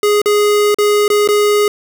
square tone with dropouts, 415.3 Hz, G#4, in tune, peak -10 dBFS, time 0.03-1.68 s, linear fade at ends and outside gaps 2 ms, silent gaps 0.217-0.258 / 0.745-0.785 / 1.08-1.101 / 1.276-1.287 s, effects 7-bit

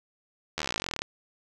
slowing click train, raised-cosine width 0.2 ms, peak -12 dBFS, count 24, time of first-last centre 0.58-1.019 s, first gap 12 ms, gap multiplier 1.04, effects none

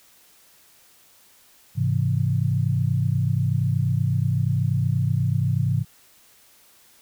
sine chord, Ab augmented, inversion none, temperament equal with one note detuned, 103.83 / 132.1 / 164.81 Hz, Ab2 / C3 / E3, 0 / +17 / 0 cents, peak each -23 / -22 / -26 dBFS, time 1.75-5.85 s, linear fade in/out 50 ms, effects white hiss -55 dBFS RMS until 7.01 s

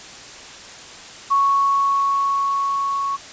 sine tone with level ramp, 1108.7 Hz, C#6, in tune, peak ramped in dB -13 to -20 dBFS, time 1.3-3.17 s, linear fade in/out 20 ms, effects white hiss -38 dBFS RMS until 3.32 s + resampled to 16000 Hz

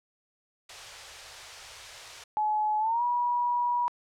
white band-stop noise, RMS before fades -42 dBFS, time 0.69-2.24 s, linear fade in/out 5 ms, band 110 to 470 Hz, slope 24 dB/octave
sine tone with pitch glide, 852 to 967.4 Hz, G#5 to B5, +44 to -36 cents, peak -24 dBFS, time 2.37-3.88 s, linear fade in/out 0 ms, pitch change +220 cents, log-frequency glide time 2.79-3.03 s
effects low-pass 6000 Hz 12 dB/octave

